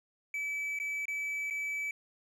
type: tone with dropouts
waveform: triangle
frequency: 2300 Hz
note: D7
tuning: 37 cents flat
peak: -31 dBFS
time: 0.34-1.91 s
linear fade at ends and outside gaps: 2 ms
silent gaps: 0.789-0.799 / 1.055-1.081 / 1.501-1.507 s
effects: none